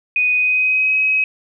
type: tone with pitch glide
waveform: sine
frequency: 2489 to 2543 Hz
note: D#7 to D#7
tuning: 0 to +37 cents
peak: -13 dBFS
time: 0.16-1.24 s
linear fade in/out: 2 ms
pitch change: +37 cents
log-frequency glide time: 0.34-0.95 s
effects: none